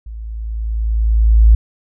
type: tone with level ramp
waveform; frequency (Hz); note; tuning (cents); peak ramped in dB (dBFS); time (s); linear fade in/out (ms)
sine; 55; A1; 0; -27 to -3; 0.06-1.55; 5
effects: none